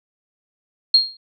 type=tone with exponential decay; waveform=sine; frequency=4240 Hz; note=C8; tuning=22 cents sharp; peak=-6 dBFS; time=0.94-1.17 s; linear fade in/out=5 ms; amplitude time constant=49 ms; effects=none